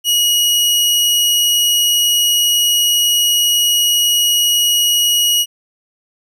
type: tone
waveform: sawtooth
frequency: 2902 Hz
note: F#7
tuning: 34 cents flat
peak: -8 dBFS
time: 0.04-5.46 s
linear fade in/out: 50 ms
effects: none